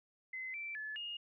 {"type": "tone with pitch steps", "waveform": "sine", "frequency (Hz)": [2048, 2337, 1724, 2849], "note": ["C7", "D7", "A6", "F7"], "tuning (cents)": [-38, -9, -36, 34], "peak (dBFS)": -40, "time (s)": [0.33, 1.17], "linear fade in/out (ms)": 5, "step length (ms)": 210, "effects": []}